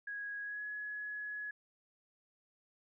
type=tone with pitch glide; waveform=sine; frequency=1656 to 1687.9 Hz; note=G#6 to G#6; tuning=-5 to +28 cents; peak=-39 dBFS; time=0.07-1.51 s; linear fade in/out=5 ms; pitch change=+33 cents; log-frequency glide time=0.42-0.64 s; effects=none